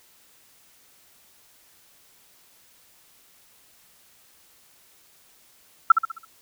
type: tone with echo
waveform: sine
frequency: 1334 Hz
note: E6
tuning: 20 cents sharp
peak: -7 dBFS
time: 5.9-5.92 s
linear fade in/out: 5 ms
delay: 66 ms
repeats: 5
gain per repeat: -7 dB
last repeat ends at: 6.25 s
effects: white hiss -57 dBFS RMS until 6.41 s